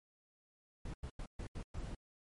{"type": "noise bursts at uneven times", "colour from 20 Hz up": "brown", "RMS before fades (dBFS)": -43, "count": 6, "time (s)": [[0.85, 0.94], [1.03, 1.1], [1.19, 1.26], [1.39, 1.47], [1.55, 1.63], [1.74, 1.95]], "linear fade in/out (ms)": 5, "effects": ["MP3 48 kbps"]}